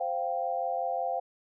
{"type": "chord", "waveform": "sine", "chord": "C suspended fourth", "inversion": "none", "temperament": "equal", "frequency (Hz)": [523.3, 698.5, 784], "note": ["C5", "F5", "G5"], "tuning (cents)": [0, 0, 0], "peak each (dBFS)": [-34, -31, -33], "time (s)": [0, 1.2], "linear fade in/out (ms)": 10, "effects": []}